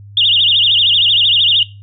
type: tone with vibrato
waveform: sine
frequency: 3223 Hz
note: G7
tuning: 47 cents sharp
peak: -8 dBFS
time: 0.17-1.63 s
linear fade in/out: 2 ms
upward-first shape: sine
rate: 13 Hz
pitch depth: 240 cents each way
effects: noise-tail reverb RT60 0.3 s tail -19 dB re dry + added 101 Hz sine -33 dBFS peak until 1.82 s